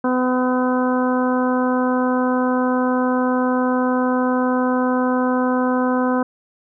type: harmonic tone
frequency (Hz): 252.9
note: B3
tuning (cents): +41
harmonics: 1 / 2 / 3 / 4 / 5 / 6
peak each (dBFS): -18 / -22 / -27 / -25 / -29 / -30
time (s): 0.04-6.23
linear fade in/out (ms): 5
effects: none